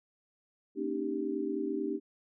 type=chord; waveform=sine; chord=Eb dominant seventh; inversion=second; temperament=equal with one note detuned; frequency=233.1 / 277.2 / 306.3 / 392 Hz; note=Bb3 / Db4 / Eb4 / G4; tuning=0 / 0 / -27 / 0 cents; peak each=-40 / -37 / -35 / -35 dBFS; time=0.75-2 s; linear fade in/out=50 ms; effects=none